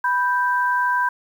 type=tone pair together; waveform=sine; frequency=987.8 / 1568 Hz; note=B5 / G6; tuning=0 / 0 cents; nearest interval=minor sixth; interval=800 cents; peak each=-19 / -21 dBFS; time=0.04-1.09 s; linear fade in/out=5 ms; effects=8-bit